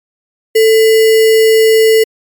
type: tone with sample-and-hold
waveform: sine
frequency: 442.5 Hz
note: A4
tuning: 10 cents sharp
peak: -4 dBFS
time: 0.55-2.04 s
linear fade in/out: 10 ms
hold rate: 2450 Hz
effects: MP3 96 kbps